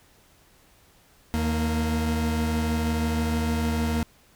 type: tone pair together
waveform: 40% pulse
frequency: 79.3 / 231.5 Hz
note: D#2 / A#3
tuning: +33 / -12 cents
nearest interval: octave + perfect fifth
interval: 1855 cents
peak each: -25 dBFS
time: 1.34-4.03 s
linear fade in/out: 0 ms
effects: pink hiss -58 dBFS RMS until 4.35 s